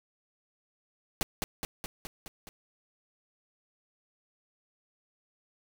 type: noise with echo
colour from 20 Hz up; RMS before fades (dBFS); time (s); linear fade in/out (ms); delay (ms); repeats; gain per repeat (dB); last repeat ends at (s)
pink; -29; 1.21-1.23; 0; 210; 6; -3; 2.49
effects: none